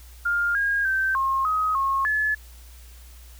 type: tone with pitch steps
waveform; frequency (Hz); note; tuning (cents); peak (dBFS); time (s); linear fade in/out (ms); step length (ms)
sine; 1406 / 1628 / 1555 / 1073 / 1262 / 1085 / 1718; F6 / G#6 / G6 / C6 / D#6 / C#6 / A6; +11 / -35 / -14 / +43 / +24 / -37 / -42; -20; 0.25-2.35; 10; 300
effects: added 60 Hz sine -43 dBFS peak until 3.39 s + white hiss -52 dBFS RMS until 3.39 s